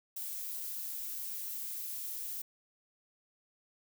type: noise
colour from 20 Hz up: violet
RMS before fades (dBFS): -40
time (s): 0.16-2.42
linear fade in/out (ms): 5
effects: none